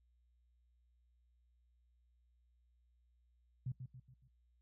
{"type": "tone with echo", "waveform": "sine", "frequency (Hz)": 127.6, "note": "C3", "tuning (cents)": -43, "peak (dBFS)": -37, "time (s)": [3.66, 3.72], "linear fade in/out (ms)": 5, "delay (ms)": 140, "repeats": 4, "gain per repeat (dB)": -7, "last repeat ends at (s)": 4.28, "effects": ["noise-tail reverb RT60 0.2 s tail -24 dB re dry", "added 60 Hz sine -70 dBFS peak until 4.61 s"]}